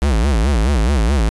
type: tone with vibrato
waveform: square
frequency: 62.1 Hz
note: B1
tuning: 10 cents sharp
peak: -13 dBFS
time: 0.02-1.29 s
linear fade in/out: 0 ms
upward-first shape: sine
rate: 4.7 Hz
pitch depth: 290 cents each way
effects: resampled to 24000 Hz